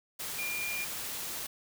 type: tone in noise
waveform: sine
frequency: 2402 Hz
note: D7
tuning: 38 cents sharp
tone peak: -34 dBFS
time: 0.38-0.85 s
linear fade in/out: 10 ms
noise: white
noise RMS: -38 dBFS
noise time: 0.19-1.47 s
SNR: +1 dB
effects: none